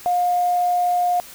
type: tone with quantisation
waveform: sine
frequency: 712 Hz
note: F5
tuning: 33 cents sharp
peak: -16 dBFS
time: 0.06-1.2 s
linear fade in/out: 0 ms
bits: 7
effects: white hiss -41 dBFS RMS until 1.34 s